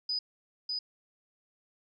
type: tone with echo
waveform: sine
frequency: 4978 Hz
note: D#8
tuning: in tune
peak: -29 dBFS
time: 0.09-0.19 s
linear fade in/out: 5 ms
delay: 600 ms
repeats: 1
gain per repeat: -2 dB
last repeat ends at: 0.79 s
effects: none